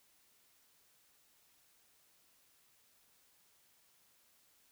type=silence; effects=white hiss -70 dBFS RMS until 4.71 s